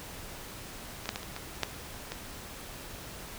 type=clicks; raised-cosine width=0.2 ms; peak=-20 / -12 / -16 / -24 / -21 / -10 / -29 / -18 dBFS; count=8; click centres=1.057 / 1.091 / 1.159 / 1.231 / 1.364 / 1.633 / 1.743 / 2.12 s; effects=pink hiss -44 dBFS RMS until 3.38 s